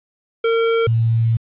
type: tone pair in turn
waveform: square / sine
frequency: 457.1 / 114.28 Hz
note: A#4 / A#2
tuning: -34 / -34 cents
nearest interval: 2 octaves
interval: 2400 cents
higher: first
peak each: -15 / -13 dBFS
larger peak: second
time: 0.44-0.87 / 0.87-1.37 s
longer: second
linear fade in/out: 5 ms
effects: resampled to 8000 Hz + 8-bit